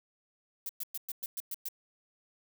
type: noise bursts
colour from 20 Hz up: violet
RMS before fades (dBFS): -37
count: 8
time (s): 0.66-1.686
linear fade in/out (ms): 2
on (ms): 32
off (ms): 110
effects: none